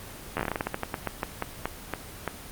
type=slowing click train; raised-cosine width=0.5 ms; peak=-12 dBFS; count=20; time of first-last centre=0.37-2.277 s; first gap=11 ms; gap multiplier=1.21; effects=pink hiss -42 dBFS RMS until 2.51 s + Opus 24 kbps